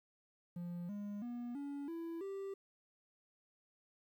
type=tone with pitch steps; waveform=triangle; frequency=174.3 / 204.9 / 240.9 / 283.2 / 332.9 / 391.3 Hz; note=F3 / G#3 / B3 / C#4 / E4 / G4; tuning=-3 / -23 / -43 / +37 / +17 / -3 cents; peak=-39 dBFS; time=0.56-2.54 s; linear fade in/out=5 ms; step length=330 ms; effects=12-bit